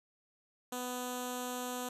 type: tone with notch filter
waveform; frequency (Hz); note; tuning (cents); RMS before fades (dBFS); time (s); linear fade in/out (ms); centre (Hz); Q
5% pulse; 248.8; B3; +13; -39; 0.72-1.89; 5; 2100; 0.59
effects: resampled to 32000 Hz